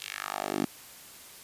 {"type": "tone with high-pass filter sweep", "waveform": "10% pulse", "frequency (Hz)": 50, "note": "G1", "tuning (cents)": 35, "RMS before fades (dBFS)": -34, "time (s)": [0, 0.65], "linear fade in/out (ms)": 5, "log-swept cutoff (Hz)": [3400, 240], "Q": 2, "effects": ["white hiss -49 dBFS RMS until 1.43 s", "resampled to 32000 Hz"]}